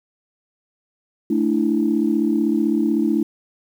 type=chord; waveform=sine; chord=A suspended fourth; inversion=none; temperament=equal; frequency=220 / 293.7 / 329.6 Hz; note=A3 / D4 / E4; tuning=0 / 0 / 0 cents; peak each=-20 dBFS; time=1.3-3.23 s; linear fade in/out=5 ms; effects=tanh soft clip ceiling -6 dBFS + 8-bit